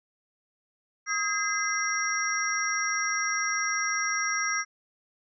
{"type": "tone cluster", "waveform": "sine", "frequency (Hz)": [1265, 1626, 2060, 5660], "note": ["D#6", "G#6", "C7", "F8"], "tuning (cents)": [28, -37, -28, 22], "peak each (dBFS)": -31, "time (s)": [1.06, 4.65], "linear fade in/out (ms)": 50, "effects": []}